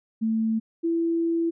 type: tone pair in turn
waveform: sine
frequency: 222.5 / 333.4 Hz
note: A3 / E4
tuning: +20 / +20 cents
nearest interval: perfect fifth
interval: 700 cents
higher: second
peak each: -21 dBFS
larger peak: neither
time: 0.21-0.6 / 0.83-1.51 s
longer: second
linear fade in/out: 20 ms
effects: none